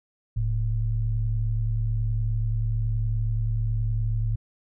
sine tone pair together, 40.57 / 110 Hz, E1 / A2, -27 / 0 cents, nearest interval octave + perfect fourth, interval 1727 cents, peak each -26 / -24 dBFS, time 0.36-4.36 s, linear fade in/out 10 ms, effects none

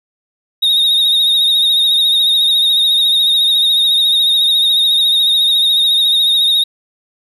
triangle tone with vibrato, 3729 Hz, A#7, in tune, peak -8 dBFS, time 0.62-6.64 s, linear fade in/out 10 ms, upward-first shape sine, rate 14 Hz, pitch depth 44 cents each way, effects none

